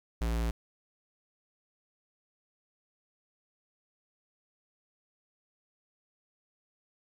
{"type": "tone", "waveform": "square", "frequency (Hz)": 57, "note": "A#1", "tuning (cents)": -38, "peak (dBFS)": -29, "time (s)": [0.21, 0.51], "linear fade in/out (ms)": 5, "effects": ["11-bit"]}